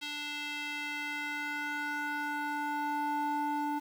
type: tone with band-pass filter sweep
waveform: square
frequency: 293.8 Hz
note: D4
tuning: 1 cent sharp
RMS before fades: -35 dBFS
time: 0.01-3.8 s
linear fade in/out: 20 ms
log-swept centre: 3300 to 700 Hz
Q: 2.1
effects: 9-bit